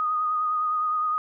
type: tone with vibrato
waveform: sine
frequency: 1241 Hz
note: D#6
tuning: 5 cents flat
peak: -22 dBFS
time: 0-1.18 s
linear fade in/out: 0 ms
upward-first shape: sine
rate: 9.8 Hz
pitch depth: 25 cents each way
effects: none